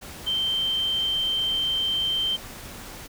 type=tone in noise; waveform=sine; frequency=3126 Hz; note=G7; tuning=6 cents flat; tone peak=-22 dBFS; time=0.26-2.37 s; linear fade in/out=20 ms; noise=pink; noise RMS=-40 dBFS; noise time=0.01-3.08 s; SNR=+15 dB; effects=none